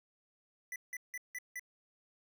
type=tone bursts; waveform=square; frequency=1985 Hz; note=B6; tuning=8 cents sharp; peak=-40 dBFS; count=5; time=0.72-1.595 s; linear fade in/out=2 ms; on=39 ms; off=170 ms; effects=none